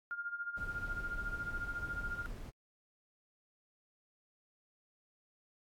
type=tone with tremolo; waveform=sine; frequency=1408 Hz; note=F6; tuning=14 cents sharp; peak=-35 dBFS; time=0.11-2.26 s; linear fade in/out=0 ms; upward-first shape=sine; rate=14 Hz; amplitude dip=75%
type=noise; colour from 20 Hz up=brown; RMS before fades=-44 dBFS; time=0.56-2.51 s; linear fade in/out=20 ms
effects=AAC 64 kbps